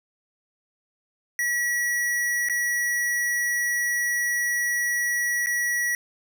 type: tone with dropouts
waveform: square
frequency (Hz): 1930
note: B6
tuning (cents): -40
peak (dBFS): -23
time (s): 1.39-5.95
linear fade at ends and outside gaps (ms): 1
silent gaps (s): 2.487-2.497 / 5.461-5.469
effects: none